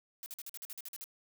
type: noise bursts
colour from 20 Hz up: blue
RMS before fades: -44 dBFS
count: 11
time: 0.23-1.041 s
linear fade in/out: 0 ms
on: 31 ms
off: 47 ms
effects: none